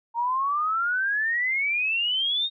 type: exponential sweep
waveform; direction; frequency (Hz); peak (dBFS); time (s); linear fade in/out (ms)
sine; up; 920 to 3746; -22; 0.14-2.5; 50
effects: none

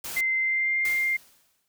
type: noise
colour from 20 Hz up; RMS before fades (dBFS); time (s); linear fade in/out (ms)
white; -35; 0.04-0.21; 5
type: tone with pitch glide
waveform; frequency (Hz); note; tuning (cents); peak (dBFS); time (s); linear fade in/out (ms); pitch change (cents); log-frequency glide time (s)
sine; 2075 to 2106; C7 to C7; -15 to +11; -22; 0.16-1.17; 10; +26; 0.4-0.76
type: noise with exponential decay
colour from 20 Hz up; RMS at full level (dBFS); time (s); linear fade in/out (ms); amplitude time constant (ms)
white; -36; 0.85-1.68; 1; 180
effects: none

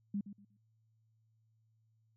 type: tone with echo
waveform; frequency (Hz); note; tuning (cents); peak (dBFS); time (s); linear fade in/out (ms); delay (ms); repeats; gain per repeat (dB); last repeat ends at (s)
sine; 201.9; G#3; -49; -33; 0.14-0.21; 5; 120; 3; -12; 0.57
effects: added 111 Hz sine -70 dBFS peak until 2.16 s

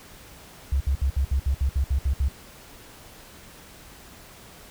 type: tone bursts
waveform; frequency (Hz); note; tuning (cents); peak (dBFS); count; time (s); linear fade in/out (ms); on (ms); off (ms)
sine; 68; C#2; -33; -18; 11; 0.72-2.285; 5; 85; 63
effects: tanh soft clip ceiling -15 dBFS + pink hiss -47 dBFS RMS until 4.7 s

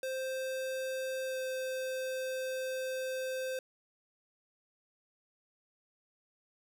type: tone with pitch glide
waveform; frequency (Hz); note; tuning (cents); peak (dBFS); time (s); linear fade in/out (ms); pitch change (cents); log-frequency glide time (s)
square; 523.3 to 519.4; C5 to C5; 0 to -13; -35; 0.03-3.59; 2; -13; 1.26-1.38
effects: 12-bit

